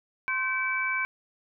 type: tone cluster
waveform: sine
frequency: 1047 / 1543 / 2300 Hz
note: C6 / G6 / D7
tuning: +1 / -28 / -37 cents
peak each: -33 / -30 / -28 dBFS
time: 0.28-1.05 s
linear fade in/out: 0 ms
effects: none